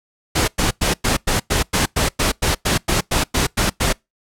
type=noise bursts; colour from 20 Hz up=pink; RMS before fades=-17 dBFS; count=16; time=0.35-3.93 s; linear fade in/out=10 ms; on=130 ms; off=100 ms; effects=noise-tail reverb RT60 0.2 s tail -26 dB re dry + low-pass 11000 Hz 12 dB/octave